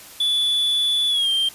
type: tone with pitch glide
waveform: triangle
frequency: 3454 to 3167 Hz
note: A7 to G7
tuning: -33 to +17 cents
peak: -16 dBFS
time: 0.2-1.49 s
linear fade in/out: 5 ms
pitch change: -150 cents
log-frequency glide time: 1.09-1.3 s
effects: white hiss -42 dBFS RMS until 1.54 s + resampled to 32000 Hz